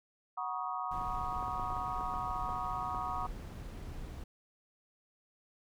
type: chord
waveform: sine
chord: D# minor seventh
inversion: first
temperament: equal with one note detuned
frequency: 740 / 956.3 / 1108.7 / 1244.5 Hz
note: F#5 / A#5 / C#6 / D#6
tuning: 0 / +44 / 0 / 0 cents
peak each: -40 dBFS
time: 0.37-3.27 s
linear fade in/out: 10 ms
type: noise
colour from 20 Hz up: brown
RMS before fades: -43 dBFS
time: 0.91-4.24 s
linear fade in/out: 5 ms
type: clicks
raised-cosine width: 1 ms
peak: -31 dBFS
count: 10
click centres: 1.427 / 1.482 / 1.597 / 1.704 / 1.766 / 2.009 / 2.139 / 2.492 / 2.948 / 3.253 s
effects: none